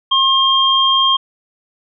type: tone pair together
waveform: sine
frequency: 1070 / 3202 Hz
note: C6 / G7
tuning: +38 / +36 cents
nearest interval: octave + perfect fifth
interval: 1898 cents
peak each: -14 / -12 dBFS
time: 0.11-1.17 s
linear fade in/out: 10 ms
effects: none